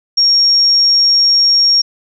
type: tone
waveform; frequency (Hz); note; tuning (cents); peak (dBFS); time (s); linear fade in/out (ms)
sine; 5560; F8; -9; -7; 0.17-1.82; 10
effects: none